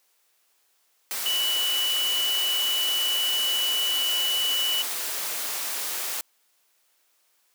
sine tone in noise, 2960 Hz, F#7, in tune, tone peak -23 dBFS, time 1.26-4.82 s, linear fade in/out 0 ms, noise white, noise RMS -30 dBFS, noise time 1.11-6.21 s, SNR +4 dB, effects white hiss -67 dBFS RMS until 7.54 s + high-pass 400 Hz 12 dB/octave

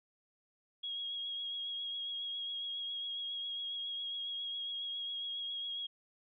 sine tone with vibrato, 3294 Hz, G#7, 15 cents flat, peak -37 dBFS, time 0.83-5.87 s, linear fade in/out 10 ms, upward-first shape triangle, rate 7.3 Hz, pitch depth 25 cents each way, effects none

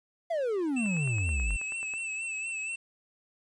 triangle exponential sweep, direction down, 698.5 to 44.8 Hz, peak -25 dBFS, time 0.3-1.57 s, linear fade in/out 10 ms
square tone with vibrato, 2637 Hz, E7, in tune, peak -33 dBFS, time 0.76-2.76 s, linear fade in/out 10 ms, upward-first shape sine, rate 4.2 Hz, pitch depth 48 cents each way
click train, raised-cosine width 0.5 ms, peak -31 dBFS, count 11, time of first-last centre 0.86-1.938 s, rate 9.28 Hz
effects resampled to 22050 Hz + 10-bit

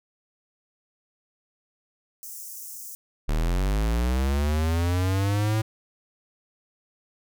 white high-pass noise, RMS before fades -39 dBFS, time 2.23-2.95 s, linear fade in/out 0 ms, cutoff 5700 Hz, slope 48 dB/octave
square linear sweep, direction up, 36.29 to 110.9 Hz, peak -22 dBFS, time 3.28-5.62 s, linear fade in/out 10 ms
effects none

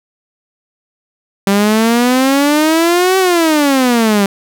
sawtooth exponential two-way sweep, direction up then down, 195.3 to 383.4 to 195.3 Hz, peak -5 dBFS, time 1.47-4.26 s, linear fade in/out 2 ms, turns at 3.18 s, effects none

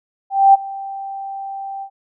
sine tone with ADSR envelope, 784 Hz, G5, in tune, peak -4 dBFS, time 0.3-1.9 s, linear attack 240 ms, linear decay 19 ms, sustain -21 dB, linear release 78 ms, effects none

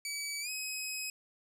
15% pulse tone with pitch glide, 2287 to 2538 Hz, D7 to D#7, -47 to +34 cents, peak -29 dBFS, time 0.05-1.1 s, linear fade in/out 2 ms, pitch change +181 cents, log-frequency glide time 0.41-0.5 s, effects none

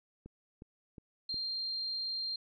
click train, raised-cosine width 3 ms, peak -35 dBFS, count 4, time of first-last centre 0.26-1.343 s, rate 2.77 Hz
sine tone, 4186 Hz, C8, in tune, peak -34 dBFS, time 1.29-2.36 s, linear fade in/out 5 ms
effects none

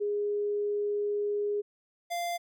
sine / square tone pair in turn, 412.4 / 693.6 Hz, G#4 / F5, -12 / -12 cents, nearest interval major sixth, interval 900 cents, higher second, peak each -27 / -31 dBFS, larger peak first, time 0-1.62 / 2.1-2.38 s, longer first, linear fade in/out 20 ms, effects none

